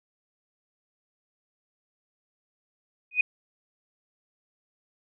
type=tone with exponential growth; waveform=sine; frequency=2489 Hz; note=D#7; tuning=in tune; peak=-14 dBFS; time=3.11-3.21 s; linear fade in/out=5 ms; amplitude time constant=20 ms; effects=none